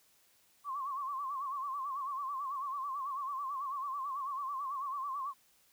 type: tone with vibrato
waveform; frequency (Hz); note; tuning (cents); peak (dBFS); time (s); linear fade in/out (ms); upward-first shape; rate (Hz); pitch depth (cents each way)
sine; 1100; C#6; -14; -35; 0.64-5.34; 50; sine; 9.1; 100
effects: white hiss -68 dBFS RMS until 5.72 s

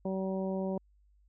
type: harmonic tone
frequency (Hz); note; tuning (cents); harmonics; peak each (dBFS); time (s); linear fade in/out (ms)
190.3; F#3; +49; 1 / 2 / 3 / 4 / 5; -33 / -37 / -37 / -46 / -47; 0.05-0.78; 5
effects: added 50 Hz sine -62 dBFS peak until 1.28 s

